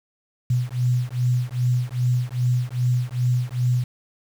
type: beating tone pair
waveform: sine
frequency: 122.8 / 125.3 Hz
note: B2 / B2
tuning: -9 / +25 cents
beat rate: 2.5 Hz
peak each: -22 dBFS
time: 0.5-3.84 s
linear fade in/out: 5 ms
effects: 7-bit